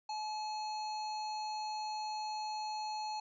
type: harmonic tone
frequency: 856 Hz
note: A5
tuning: 48 cents flat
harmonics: 1 / 3 / 5 / 7 / 8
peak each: -37 / -53 / -46 / -57 / -58 dBFS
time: 0.09-3.2 s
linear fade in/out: 5 ms
effects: none